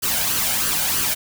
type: noise with flanger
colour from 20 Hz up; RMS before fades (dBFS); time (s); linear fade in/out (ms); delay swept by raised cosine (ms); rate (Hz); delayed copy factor
white; -21; 0.02-1.15; 20; 0.65 to 1.35; 3.1; +0.55
effects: none